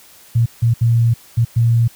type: tone bursts at uneven times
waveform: sine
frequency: 116.54 Hz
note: A#2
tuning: in tune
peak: -10 dBFS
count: 5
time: 0.35-0.46 / 0.62-0.74 / 0.81-1.14 / 1.37-1.45 / 1.56-1.88 s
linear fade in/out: 10 ms
effects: white hiss -45 dBFS RMS until 1.95 s